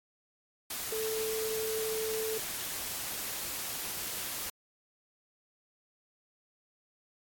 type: tone in noise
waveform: sine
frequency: 440 Hz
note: A4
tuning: in tune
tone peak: -32 dBFS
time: 0.92-2.38 s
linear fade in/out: 5 ms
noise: white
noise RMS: -37 dBFS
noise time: 0.7-4.5 s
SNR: +2 dB
effects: AAC 64 kbps